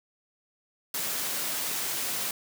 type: high-pass noise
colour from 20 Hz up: white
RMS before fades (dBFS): -31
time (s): 0.94-2.31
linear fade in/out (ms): 2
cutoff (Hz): 140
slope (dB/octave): 12
effects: none